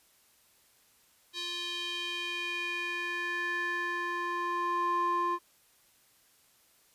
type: tone with band-pass filter sweep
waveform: square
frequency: 349.2 Hz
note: F4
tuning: in tune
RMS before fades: -33 dBFS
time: 1.33-5.39 s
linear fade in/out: 50 ms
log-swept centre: 3900 to 920 Hz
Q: 3.4
effects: white hiss -65 dBFS RMS until 6.94 s + resampled to 32000 Hz